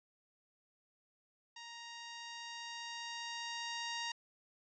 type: tone with level ramp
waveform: 10% pulse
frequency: 935 Hz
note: A#5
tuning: 5 cents sharp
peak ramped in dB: -40 to -29 dBFS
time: 1.56-4.12 s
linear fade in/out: 5 ms
effects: resampled to 16000 Hz